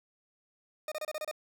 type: tone bursts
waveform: 40% pulse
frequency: 614 Hz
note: D#5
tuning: 23 cents flat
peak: -33 dBFS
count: 7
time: 0.88-1.313 s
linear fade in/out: 2 ms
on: 37 ms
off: 29 ms
effects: none